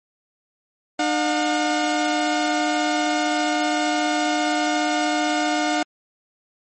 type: tone pair together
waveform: sawtooth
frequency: 302.5 / 719.5 Hz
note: D#4 / F#5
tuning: -49 / -49 cents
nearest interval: octave + minor third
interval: 1500 cents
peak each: -18 dBFS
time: 0.99-5.83 s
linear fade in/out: 5 ms
effects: MP3 32 kbps